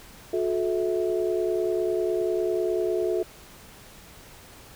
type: tone cluster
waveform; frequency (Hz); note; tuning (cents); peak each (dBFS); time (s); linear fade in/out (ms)
sine; 361.9 / 431.9 / 653; F#4 / A4 / E5; -38 / -32 / -17; -25 / -27 / -31; 0.33-3.23; 5
effects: pink hiss -48 dBFS RMS until 4.75 s